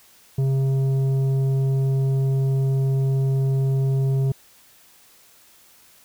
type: tone with tanh clipping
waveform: sine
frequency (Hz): 134.6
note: C3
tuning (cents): +49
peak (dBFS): -19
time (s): 0.38-4.32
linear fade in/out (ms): 5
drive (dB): 8
effects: white hiss -53 dBFS RMS until 6.04 s